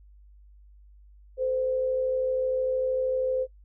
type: tone pair together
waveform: sine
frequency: 443 / 516 Hz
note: A4 / C5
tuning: +12 / -24 cents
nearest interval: minor third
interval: 264 cents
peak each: -34 / -24 dBFS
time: 1.37-3.47 s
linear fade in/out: 50 ms
effects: noise-tail reverb RT60 0.1 s tail -19 dB re dry + added 50 Hz sine -50 dBFS peak until 3.64 s